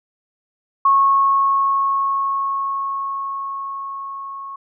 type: tone with level ramp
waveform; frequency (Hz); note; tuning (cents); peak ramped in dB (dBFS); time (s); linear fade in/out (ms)
sine; 1097; C#6; -18; -10 to -29; 0.85-4.56; 5
effects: none